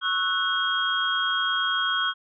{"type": "tone cluster", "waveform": "sine", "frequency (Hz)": [1104, 1312, 1483, 3256], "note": ["C#6", "E6", "F#6", "G#7"], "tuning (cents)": [-7, -9, 4, -35], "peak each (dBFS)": [-30, -30, -26, -26], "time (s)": [0.01, 2.14], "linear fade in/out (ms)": 50, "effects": []}